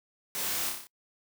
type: noise with echo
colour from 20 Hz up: white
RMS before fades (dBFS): -34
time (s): 0.35-0.69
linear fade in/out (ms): 0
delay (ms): 30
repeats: 6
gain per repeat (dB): -3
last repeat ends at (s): 0.87
effects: noise-tail reverb RT60 0.1 s tail -26 dB re dry + high-pass 100 Hz 12 dB/octave